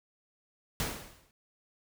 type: noise with exponential decay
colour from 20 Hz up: pink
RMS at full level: -30 dBFS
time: 0.8-1.31 s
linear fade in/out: 1 ms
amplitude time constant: 110 ms
effects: none